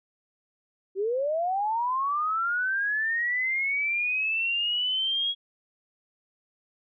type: linear sweep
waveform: sine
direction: up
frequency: 370 to 3322 Hz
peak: -24 dBFS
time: 0.95-5.35 s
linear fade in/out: 50 ms
effects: none